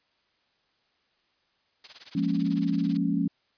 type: noise with tremolo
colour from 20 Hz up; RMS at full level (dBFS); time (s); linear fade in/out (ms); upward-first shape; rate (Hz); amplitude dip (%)
blue; -35; 1.84-2.97; 2; sine; 18; 90
type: chord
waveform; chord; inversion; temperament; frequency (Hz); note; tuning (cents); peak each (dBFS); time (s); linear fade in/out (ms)
sine; Bb minor seventh; second; equal; 174.61 / 207.7 / 233.1 / 277.2; F3 / Ab3 / Bb3 / Db4; 0 / 0 / 0 / 0; -28 / -29 / -32 / -27; 2.15-3.28; 5
effects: white hiss -70 dBFS RMS until 3.57 s + resampled to 11025 Hz